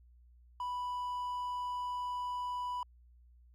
triangle tone, 987.8 Hz, B5, in tune, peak -33 dBFS, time 0.6-2.83 s, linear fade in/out 2 ms, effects added 60 Hz sine -58 dBFS peak until 3.54 s

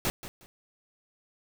pink noise with echo, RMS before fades -28 dBFS, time 0.05-0.1 s, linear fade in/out 0 ms, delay 180 ms, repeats 2, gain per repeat -13 dB, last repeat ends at 0.46 s, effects none

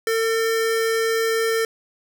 square tone pair together, 450.7 / 1800 Hz, A4 / A6, +42 / +39 cents, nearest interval 2 octaves, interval 2397 cents, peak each -20 / -28 dBFS, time 0.07-1.65 s, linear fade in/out 2 ms, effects none

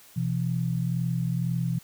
sine tone pair together, 126.9 / 168.91 Hz, B2 / E3, +47 / +43 cents, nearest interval perfect fourth, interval 496 cents, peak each -27 dBFS, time 0.16-1.79 s, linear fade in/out 10 ms, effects white hiss -53 dBFS RMS until 1.83 s

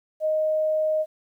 sine tone, 622.3 Hz, D#5, in tune, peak -20 dBFS, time 0.2-1.06 s, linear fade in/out 50 ms, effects 10-bit

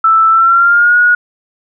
sine tone with pitch glide, 1322 to 1450 Hz, E6 to F#6, +5 to -35 cents, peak -5 dBFS, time 0.04-1.15 s, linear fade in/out 5 ms, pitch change +160 cents, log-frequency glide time 0.3-0.97 s, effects none

